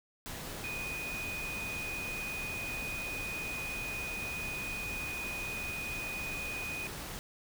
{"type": "tone in noise", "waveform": "sine", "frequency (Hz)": 2483, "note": "D#7", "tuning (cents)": -4, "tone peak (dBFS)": -37, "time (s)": [0.64, 6.87], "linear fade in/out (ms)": 0, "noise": "pink", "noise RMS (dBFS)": -42, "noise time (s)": [0.26, 7.19], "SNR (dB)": 2, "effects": []}